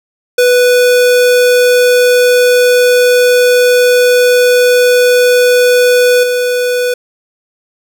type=tone with level steps; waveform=square; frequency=493.9 Hz; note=B4; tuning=in tune; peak=-6 / -11 dBFS; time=0.38-6.94 s; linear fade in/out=5 ms; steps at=6.23 s; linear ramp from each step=5 ms; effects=none